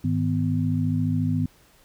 sine tone cluster, 103.1 / 157.4 / 250.7 Hz, G#2 / D#3 / B3, -12 / +20 / +26 cents, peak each -25 dBFS, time 0.04-1.46 s, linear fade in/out 5 ms, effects pink hiss -57 dBFS RMS until 1.84 s

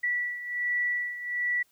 sine beating tone pair, 1953 / 1954.3 Hz, B6 / B6, -20 / -19 cents, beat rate 1.3 Hz, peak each -28 / -33 dBFS, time 0.03-1.63 s, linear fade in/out 10 ms, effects white hiss -67 dBFS RMS until 1.71 s

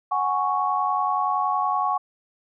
sine chord, F# suspended second, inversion none, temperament equal, 740 / 830.6 / 1108.7 Hz, F#5 / G#5 / C#6, 0 / 0 / 0 cents, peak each -26 / -26 / -23 dBFS, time 0.11-1.98 s, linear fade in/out 10 ms, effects none

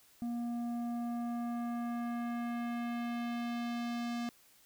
square tone with low-pass filter sweep, 237.3 Hz, A#3, 31 cents sharp, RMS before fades -37 dBFS, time 0.22-4.29 s, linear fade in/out 0 ms, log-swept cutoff 500 to 5900 Hz, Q 1, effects white hiss -64 dBFS RMS until 4.65 s

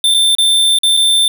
square tone with dropouts, 3563 Hz, A7, 21 cents sharp, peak -9 dBFS, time 0.04-1.28 s, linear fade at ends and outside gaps 2 ms, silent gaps 0.141-0.145 / 0.351-0.384 / 0.787-0.833 / 0.968-0.972 s, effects none

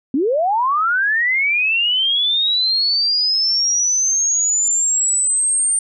sine linear sweep, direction up, 245.3 to 8870 Hz, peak -14 dBFS, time 0.14-5.79 s, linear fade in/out 2 ms, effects none

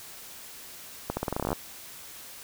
accelerating click train, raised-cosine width 1 ms, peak -14 dBFS, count 14, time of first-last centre 1.1-1.53 s, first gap 70 ms, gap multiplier 0.86, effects white hiss -45 dBFS RMS until 2.43 s

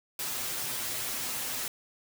white noise with comb filter, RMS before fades -34 dBFS, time 0.19-1.68 s, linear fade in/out 2 ms, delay 7.8 ms, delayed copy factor +1, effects none

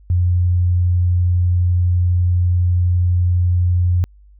sine tone, 88.8 Hz, F2, 29 cents sharp, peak -12 dBFS, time 0.1-4.04 s, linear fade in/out 0 ms, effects added 50 Hz sine -43 dBFS peak until 4.39 s

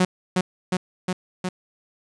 sawtooth tone with echo, 183.2 Hz, F#3, 17 cents flat, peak -12 dBFS, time 0-0.05 s, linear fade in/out 5 ms, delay 360 ms, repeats 4, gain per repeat -2 dB, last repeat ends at 1.49 s, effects resampled to 22050 Hz + 9-bit

